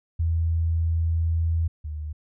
sine tone pair in turn, 82.41 / 76.16 Hz, E2 / D#2, 0 / -36 cents, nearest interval minor second, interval 136 cents, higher first, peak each -20 / -29 dBFS, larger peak first, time 0.19-1.68 / 1.84-2.13 s, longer first, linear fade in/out 10 ms, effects none

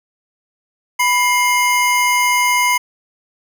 square tone pair together, 988 / 2116 Hz, B5 / C7, 0 / +19 cents, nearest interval octave + minor second, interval 1319 cents, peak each -16 dBFS, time 0.99-2.78 s, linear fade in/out 10 ms, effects none

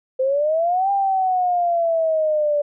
sine exponential two-way sweep, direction up then down, 513 to 800 to 580 Hz, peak -16 dBFS, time 0.19-2.62 s, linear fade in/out 10 ms, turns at 0.91 s, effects none

